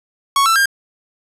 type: tone with pitch steps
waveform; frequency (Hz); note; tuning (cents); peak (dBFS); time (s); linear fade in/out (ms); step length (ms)
45% pulse; 1108.7 / 1333.8 / 1604.6; C#6 / E6 / G6; 0 / +20 / +40; -11; 0.36-0.657; 2; 99
effects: resampled to 32000 Hz + 7-bit